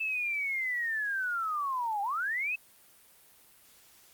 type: linear two-way sweep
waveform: sine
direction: down then up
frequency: 2645 to 784 to 2645 Hz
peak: -29 dBFS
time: 0-2.56 s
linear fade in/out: 10 ms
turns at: 2.02 s
effects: white hiss -59 dBFS RMS until 4.13 s + Opus 32 kbps

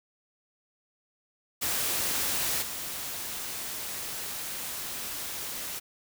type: noise with level steps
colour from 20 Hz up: white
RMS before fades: -29 / -36 dBFS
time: 1.61-5.8 s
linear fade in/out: 20 ms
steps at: 2.61 s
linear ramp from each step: 20 ms
effects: none

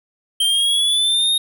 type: linear sweep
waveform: square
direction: up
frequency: 3136 to 3729 Hz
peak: -15 dBFS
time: 0.4-1.38 s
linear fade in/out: 5 ms
effects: none

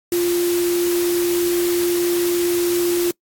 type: tone in noise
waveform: sine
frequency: 349.2 Hz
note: F4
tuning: in tune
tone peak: -16 dBFS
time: 0.12-3.11 s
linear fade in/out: 2 ms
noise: white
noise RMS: -27 dBFS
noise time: 0.12-3.11 s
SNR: +8 dB
effects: noise-tail reverb RT60 0.1 s tail -24 dB re dry + AAC 64 kbps

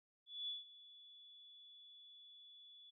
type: tone with ADSR envelope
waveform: sine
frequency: 3434 Hz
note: A7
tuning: 43 cents flat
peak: -40 dBFS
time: 0.26-2.91 s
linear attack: 220 ms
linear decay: 160 ms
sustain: -18 dB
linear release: 17 ms
effects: none

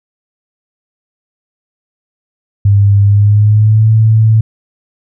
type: tone with pitch glide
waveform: sine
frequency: 100.7 to 110.45 Hz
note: G2 to A2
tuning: +47 to +7 cents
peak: -4 dBFS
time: 2.65-4.41 s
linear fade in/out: 5 ms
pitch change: +160 cents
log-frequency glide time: 3.03-3.9 s
effects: none

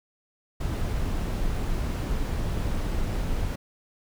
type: noise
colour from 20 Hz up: brown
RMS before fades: -27 dBFS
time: 0.6-3.56 s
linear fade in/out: 10 ms
effects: none

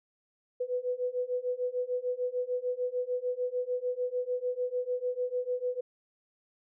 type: beating tone pair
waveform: sine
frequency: 493.9 / 500.6 Hz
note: B4 / B4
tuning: 0 / +23 cents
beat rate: 6.7 Hz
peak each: -33 / -32 dBFS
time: 0.6-5.81 s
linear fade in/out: 10 ms
effects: none

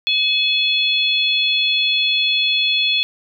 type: harmonic tone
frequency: 854 Hz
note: G#5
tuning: 48 cents sharp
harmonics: 3 / 4 / 5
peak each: -19 / -17 / -23 dBFS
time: 0.07-3.03 s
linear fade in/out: 0 ms
effects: none

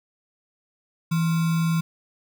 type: tone with sample-and-hold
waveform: sine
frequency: 164.81 Hz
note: E3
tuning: in tune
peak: -19 dBFS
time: 1.11-1.81 s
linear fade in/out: 10 ms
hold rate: 1225 Hz
effects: none

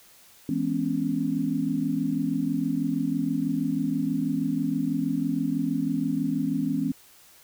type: chord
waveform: sine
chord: C# minor seventh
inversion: first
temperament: equal with one note detuned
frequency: 164.81 / 207.7 / 251 / 277.2 Hz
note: E3 / G#3 / B3 / C#4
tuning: 0 / 0 / +28 / 0 cents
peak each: -31 / -32 / -28 / -27 dBFS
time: 0.49-6.92 s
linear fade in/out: 2 ms
effects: white hiss -54 dBFS RMS until 7.43 s

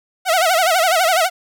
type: tone with vibrato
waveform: sawtooth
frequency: 696 Hz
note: F5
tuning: 6 cents flat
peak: -9 dBFS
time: 0.25-1.3 s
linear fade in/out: 50 ms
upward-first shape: sine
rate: 12 Hz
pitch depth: 160 cents each way
effects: none

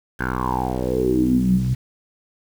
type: tone with low-pass filter sweep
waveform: 10% pulse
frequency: 63.1 Hz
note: B1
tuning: 38 cents sharp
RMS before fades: -20 dBFS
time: 0.19-1.75 s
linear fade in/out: 20 ms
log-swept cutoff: 1600 to 130 Hz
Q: 8.1
effects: 7-bit

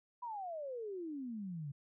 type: exponential sweep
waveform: sine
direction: down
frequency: 998 to 135.9 Hz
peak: -40 dBFS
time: 0.22-1.72 s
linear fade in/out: 10 ms
effects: none

